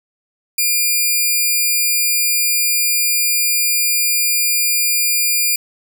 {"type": "tone", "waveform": "5% pulse", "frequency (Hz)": 2400, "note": "D7", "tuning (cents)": 37, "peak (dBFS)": -4, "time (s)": [0.58, 5.56], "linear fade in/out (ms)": 5, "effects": []}